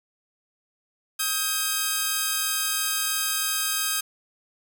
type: tone pair together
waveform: 5% pulse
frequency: 1267 / 1594.5 Hz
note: D#6 / G6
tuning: +31 / +29 cents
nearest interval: major third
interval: 398 cents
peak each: -15 dBFS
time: 1.19-4.01 s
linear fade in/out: 10 ms
effects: none